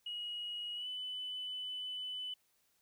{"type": "tone with pitch glide", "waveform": "sine", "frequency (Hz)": [2898, 3002], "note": ["F#7", "F#7"], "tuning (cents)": [-37, 24], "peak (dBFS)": -38, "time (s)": [0.06, 2.34], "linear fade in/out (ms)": 5, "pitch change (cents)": 61, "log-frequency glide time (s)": [0.75, 0.88], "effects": ["tanh soft clip ceiling -34 dBFS", "white hiss -75 dBFS RMS until 2.81 s"]}